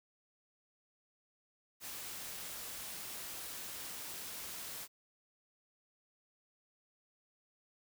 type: noise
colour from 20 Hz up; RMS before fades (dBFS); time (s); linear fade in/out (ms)
white; -45; 1.8-4.88; 50
effects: none